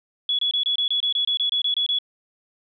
sine tone bursts, 3385 Hz, G#7, 32 cents sharp, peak -19 dBFS, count 14, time 0.29-1.987 s, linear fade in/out 2 ms, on 98 ms, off 25 ms, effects none

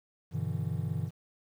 triangle chord, E minor seventh, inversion first, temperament just, 98.89 / 123.61 / 148.33 / 164.81 Hz, G2 / B2 / D3 / E3, +16 / +2 / +18 / 0 cents, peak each -34 dBFS, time 0.31-1.11 s, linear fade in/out 50 ms, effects 10-bit

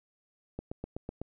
click train, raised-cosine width 2 ms, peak -23 dBFS, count 6, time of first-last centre 0.59-1.216 s, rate 7.99 Hz, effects none

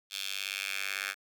10% pulse tone with high-pass filter sweep, 98 Hz, G2, in tune, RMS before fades -36 dBFS, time 0.1-1.15 s, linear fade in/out 50 ms, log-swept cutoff 3400 to 1800 Hz, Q 2.4, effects none

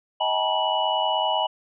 sine tone cluster, 633 / 778 / 868 / 964 / 2944 Hz, D#5 / G5 / A5 / B5 / F#7, +30 / -13 / -24 / -42 / -9 cents, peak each -27 dBFS, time 0.2-1.47 s, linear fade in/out 10 ms, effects none

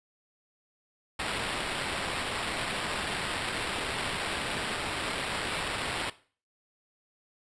blue noise with sample-and-hold, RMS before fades -33 dBFS, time 1.19-6.1 s, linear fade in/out 5 ms, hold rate 6300 Hz, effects noise-tail reverb RT60 0.4 s tail -17 dB re dry + resampled to 22050 Hz

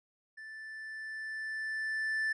triangle tone with level ramp, 1760 Hz, A6, in tune, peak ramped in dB -43 to -27 dBFS, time 0.37-2.33 s, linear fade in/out 10 ms, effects resampled to 22050 Hz

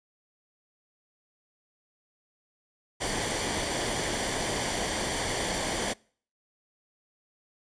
pink noise with comb filter, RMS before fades -30 dBFS, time 3-5.94 s, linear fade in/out 20 ms, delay 0.76 ms, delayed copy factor -0.55, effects noise-tail reverb RT60 0.5 s tail -26 dB re dry + resampled to 22050 Hz

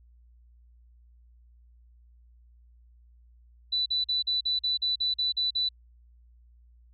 sine tone bursts, 3977 Hz, B7, 11 cents sharp, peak -24 dBFS, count 11, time 3.72-5.69 s, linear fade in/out 10 ms, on 140 ms, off 43 ms, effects added 59 Hz sine -54 dBFS peak until 6.93 s

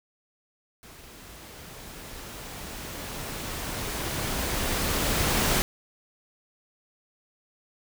pink noise with level ramp, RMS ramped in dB -48 to -23 dBFS, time 0.83-5.62 s, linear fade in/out 0 ms, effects none

